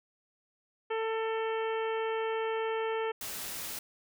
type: harmonic tone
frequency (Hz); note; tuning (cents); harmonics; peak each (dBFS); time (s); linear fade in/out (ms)
445.8; A4; +23; 1 / 2 / 3 / 4 / 5 / 6 / 7; -31 / -37 / -41 / -43 / -45 / -47 / -48; 0.9-3.12; 10
type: noise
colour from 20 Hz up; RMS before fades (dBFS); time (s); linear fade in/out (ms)
white; -39; 3.21-3.79; 2
effects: none